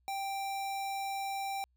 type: tone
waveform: square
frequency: 785 Hz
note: G5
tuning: 2 cents sharp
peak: -35 dBFS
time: 0.08-1.64 s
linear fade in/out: 0 ms
effects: added 62 Hz sine -69 dBFS peak until 1.76 s